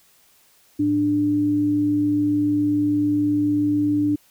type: tone pair together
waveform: sine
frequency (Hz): 110.69 / 295.5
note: A2 / D4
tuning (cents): +11 / +11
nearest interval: octave + perfect fourth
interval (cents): 1700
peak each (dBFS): -29 / -17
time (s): 0.79-4.16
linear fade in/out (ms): 10
effects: white hiss -57 dBFS RMS until 4.3 s